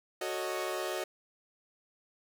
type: chord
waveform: sawtooth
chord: D# half-diminished seventh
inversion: first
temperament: equal with one note detuned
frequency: 370 / 444.3 / 554.4 / 622.3 Hz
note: F#4 / A4 / C#5 / D#5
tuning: 0 / +17 / 0 / 0 cents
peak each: -33 / -38 / -36 / -34 dBFS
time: 0.21-1.04 s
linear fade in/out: 5 ms
effects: none